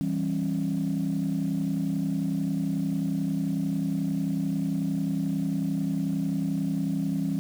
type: chord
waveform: sine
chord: C# diminished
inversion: first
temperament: equal with one note detuned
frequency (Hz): 164.81 / 196 / 272.1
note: E3 / G3 / C#4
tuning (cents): 0 / 0 / -32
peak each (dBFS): -28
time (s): 0.01-7.39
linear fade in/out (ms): 0
effects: tanh soft clip ceiling -19 dBFS + 8-bit